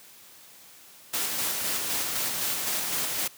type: noise with tremolo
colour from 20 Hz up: white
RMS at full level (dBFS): -28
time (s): 1.13-3.28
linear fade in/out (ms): 10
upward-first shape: square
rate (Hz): 3.9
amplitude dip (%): 25
effects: white hiss -51 dBFS RMS until 3.37 s + high-pass 100 Hz 12 dB/octave